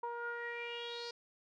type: tone with low-pass filter sweep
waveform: sawtooth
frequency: 473.3 Hz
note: A#4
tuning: 26 cents sharp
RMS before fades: -42 dBFS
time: 0.03-1.11 s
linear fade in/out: 5 ms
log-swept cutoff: 1000 to 4900 Hz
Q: 6.7
effects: none